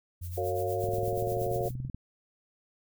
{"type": "exponential sweep", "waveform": "sine", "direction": "up", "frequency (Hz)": [87, 131], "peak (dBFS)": -35, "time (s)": [0.21, 1.89], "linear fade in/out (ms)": 10}
{"type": "noise with tremolo", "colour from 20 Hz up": "violet", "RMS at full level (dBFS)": -43, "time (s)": [0.21, 1.75], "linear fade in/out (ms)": 50, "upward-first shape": "sine", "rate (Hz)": 8.4, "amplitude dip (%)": 75}
{"type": "chord", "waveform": "sine", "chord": "Gb major seventh", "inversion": "none", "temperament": "equal with one note detuned", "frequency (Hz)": [370, 456.6, 554.4, 698.5], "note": ["Gb4", "Bb4", "Db5", "F5"], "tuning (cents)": [0, -36, 0, 0], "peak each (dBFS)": -34, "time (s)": [0.37, 1.69], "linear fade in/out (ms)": 10}
{"type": "click train", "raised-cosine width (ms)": 5, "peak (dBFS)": -27, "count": 24, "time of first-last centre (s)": [0.84, 1.946], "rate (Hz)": 20.8}
{"effects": []}